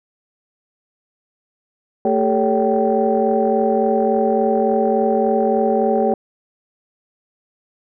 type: tone cluster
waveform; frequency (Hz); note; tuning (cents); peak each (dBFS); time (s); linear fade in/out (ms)
sine; 223.4 / 396 / 439.5 / 563 / 772; A3 / G4 / A4 / C#5 / G5; +27 / +18 / -2 / +27 / -27; -20; 2.05-6.14; 2
effects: tanh soft clip ceiling -4 dBFS